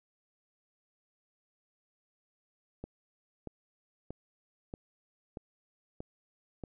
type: click train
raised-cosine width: 2 ms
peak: -27 dBFS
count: 7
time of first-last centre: 2.84-6.637 s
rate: 1.58 Hz
effects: none